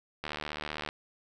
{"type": "click train", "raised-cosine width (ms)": 0.3, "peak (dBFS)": -19, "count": 50, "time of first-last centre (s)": [0.24, 0.889], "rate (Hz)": 75.5, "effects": []}